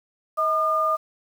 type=tone pair together; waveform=sine; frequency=635.9 / 1212 Hz; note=D#5 / D#6; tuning=+38 / -46 cents; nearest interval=major seventh; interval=1116 cents; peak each=-25 / -20 dBFS; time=0.37-0.97 s; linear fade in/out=20 ms; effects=8-bit